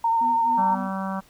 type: tone with vibrato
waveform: sine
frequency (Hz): 915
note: A#5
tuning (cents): -32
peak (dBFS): -18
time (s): 0.04-0.75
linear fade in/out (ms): 5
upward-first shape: sine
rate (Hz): 12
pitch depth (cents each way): 22
type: tone with tremolo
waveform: triangle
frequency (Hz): 246.9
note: B3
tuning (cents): 0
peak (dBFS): -28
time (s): 0.21-0.9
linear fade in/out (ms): 2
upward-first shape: sine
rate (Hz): 3.8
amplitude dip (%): 90
type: harmonic tone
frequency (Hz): 192.1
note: G3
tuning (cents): -35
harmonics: 1 / 3 / 4 / 5 / 6 / 7 / 8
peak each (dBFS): -28 / -36 / -35 / -34 / -35 / -39 / -41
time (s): 0.57-1.21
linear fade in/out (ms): 20
effects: pink hiss -56 dBFS RMS until 1.29 s